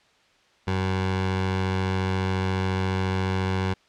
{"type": "tone with notch filter", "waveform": "15% pulse", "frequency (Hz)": 94.3, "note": "F#2", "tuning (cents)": 33, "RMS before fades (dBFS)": -25, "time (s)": [0.67, 3.74], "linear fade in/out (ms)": 10, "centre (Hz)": 260, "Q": 1.6, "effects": ["white hiss -60 dBFS RMS until 3.88 s", "low-pass 4000 Hz 12 dB/octave"]}